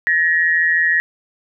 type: tone pair together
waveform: sine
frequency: 1724 / 1889.7 Hz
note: A6 / A#6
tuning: -36 / +23 cents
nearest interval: major second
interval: 159 cents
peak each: -18 / -14 dBFS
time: 0.07-1 s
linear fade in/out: 0 ms
effects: none